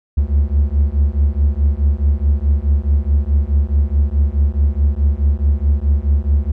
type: beating tone pair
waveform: triangle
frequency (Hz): 69.3 / 74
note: C#2 / D2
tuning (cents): 0 / +14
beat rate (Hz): 4.7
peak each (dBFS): -13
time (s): 0.17-6.52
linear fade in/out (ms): 10
effects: none